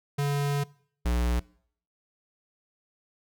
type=tone pair in turn; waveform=square; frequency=142.7 / 60 Hz; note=D3 / B1; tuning=-49 / -49 cents; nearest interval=octave + minor third; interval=1500 cents; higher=first; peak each=-25 / -24 dBFS; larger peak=second; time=0.18-0.64 / 1.05-1.4 s; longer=first; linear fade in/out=10 ms; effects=noise-tail reverb RT60 0.6 s tail -23 dB re dry